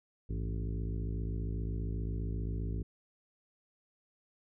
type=harmonic tone with a mistuned harmonic; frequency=55 Hz; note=A1; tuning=in tune; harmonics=1 / 2 / 3 / 4 / 5 / 6 / 7 / 8; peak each=-35 / -38 / -42 / -50 / -47 / -52 / -50 / -54 dBFS; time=0.29-2.83 s; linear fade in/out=10 ms; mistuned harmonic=2; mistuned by=-120 cents; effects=none